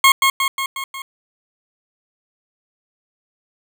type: tone with echo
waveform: 20% pulse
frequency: 1082 Hz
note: C#6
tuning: 42 cents flat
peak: -3 dBFS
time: 0.04-0.12 s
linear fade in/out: 2 ms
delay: 180 ms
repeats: 5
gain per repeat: -4 dB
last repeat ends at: 1.02 s
effects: none